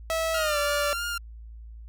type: tone with pitch glide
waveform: sawtooth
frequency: 650 to 582.4 Hz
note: E5 to D5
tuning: -24 to -15 cents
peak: -21 dBFS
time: 0.1-0.93 s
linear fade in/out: 0 ms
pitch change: -191 cents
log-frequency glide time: 0.35-0.58 s
type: tone with vibrato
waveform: sawtooth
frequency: 1395 Hz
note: F6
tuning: 2 cents flat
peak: -25 dBFS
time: 0.34-1.18 s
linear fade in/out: 5 ms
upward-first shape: sine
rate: 3.1 Hz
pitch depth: 27 cents each way
effects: added 56 Hz sine -40 dBFS peak until 1.88 s